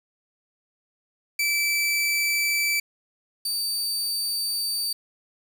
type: tone pair in turn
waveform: sawtooth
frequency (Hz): 2319 / 4613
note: D7 / D8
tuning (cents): -22 / -32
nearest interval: octave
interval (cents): 1190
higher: second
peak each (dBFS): -18 / -22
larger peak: first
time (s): 1.39-2.8 / 3.45-4.93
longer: second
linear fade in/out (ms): 5
effects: 8-bit